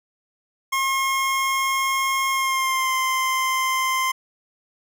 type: tone with pitch glide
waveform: 25% pulse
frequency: 1075 to 1043.8 Hz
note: C6 to C6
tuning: +47 to -4 cents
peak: -16 dBFS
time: 0.72-4.12 s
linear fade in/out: 10 ms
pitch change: -51 cents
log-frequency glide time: 2.3-2.94 s
effects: none